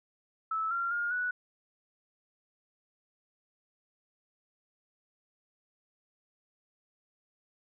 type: tone with pitch steps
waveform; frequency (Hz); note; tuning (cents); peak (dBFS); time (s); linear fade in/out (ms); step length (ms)
sine; 1308 / 1379 / 1418 / 1475; E6 / F6 / F6 / F#6; -14 / -22 / +26 / -6; -29; 0.51-1.31; 5; 200
effects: none